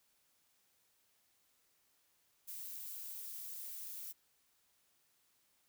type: noise with amplitude modulation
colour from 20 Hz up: violet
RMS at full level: -44 dBFS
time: 2.47-4.13 s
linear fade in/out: 20 ms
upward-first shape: sine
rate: 196 Hz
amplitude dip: 55%
effects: white hiss -75 dBFS RMS until 5.68 s